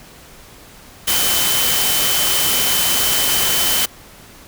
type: tone in noise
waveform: sine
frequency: 3056 Hz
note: G7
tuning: 45 cents flat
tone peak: -22 dBFS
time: 1.07-3.86 s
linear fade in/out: 10 ms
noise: white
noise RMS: -17 dBFS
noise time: 1.07-3.86 s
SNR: -8 dB
effects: pink hiss -42 dBFS RMS until 4.47 s